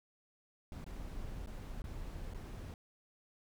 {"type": "noise with dropouts", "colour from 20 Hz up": "brown", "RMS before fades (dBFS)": -44, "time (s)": [0.72, 2.74], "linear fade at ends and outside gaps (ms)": 1, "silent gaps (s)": [[0.843, 0.864], [1.461, 1.472], [1.819, 1.841], [2.337, 2.345]], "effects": []}